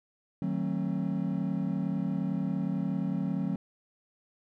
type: chord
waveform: triangle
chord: D# diminished seventh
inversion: none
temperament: just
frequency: 155.56 / 186.68 / 224 / 268.8 Hz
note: D#3 / F#3 / A3 / C4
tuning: 0 / +16 / +31 / +47 cents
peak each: -33 / -29 / -34 / -33 dBFS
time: 0.42-3.56 s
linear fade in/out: 2 ms
effects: none